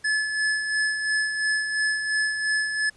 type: tone with tremolo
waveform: square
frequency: 1721 Hz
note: A6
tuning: 39 cents flat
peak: -21 dBFS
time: 0.04-2.9 s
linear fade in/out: 10 ms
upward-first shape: sine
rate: 2.9 Hz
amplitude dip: 50%
effects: pink hiss -57 dBFS RMS until 2.96 s + resampled to 24000 Hz